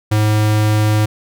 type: tone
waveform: square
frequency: 106.8 Hz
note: G#2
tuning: 49 cents sharp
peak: -12 dBFS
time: 0.11-1.06 s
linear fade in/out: 10 ms
effects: none